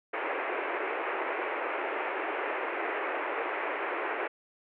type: band-pass noise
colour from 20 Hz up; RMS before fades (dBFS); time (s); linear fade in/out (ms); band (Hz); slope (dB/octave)
pink; -33; 0.13-4.28; 10; 340 to 2500; 48
effects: none